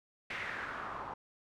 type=noise with low-pass filter sweep; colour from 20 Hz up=white; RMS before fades=-41 dBFS; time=0.3-1.14 s; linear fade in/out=5 ms; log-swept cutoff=2200 to 960 Hz; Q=3.3; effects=none